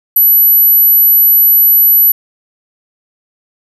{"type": "tone", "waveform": "sine", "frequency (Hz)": 11840, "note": "F#9", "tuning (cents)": 0, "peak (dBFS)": -4, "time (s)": [0.16, 2.12], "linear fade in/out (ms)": 5, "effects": []}